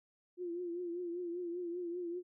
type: tone with vibrato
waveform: sine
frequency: 349.2 Hz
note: F4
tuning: in tune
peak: -37 dBFS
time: 0.37-2.23 s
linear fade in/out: 50 ms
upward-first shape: triangle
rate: 5.1 Hz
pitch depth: 71 cents each way
effects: none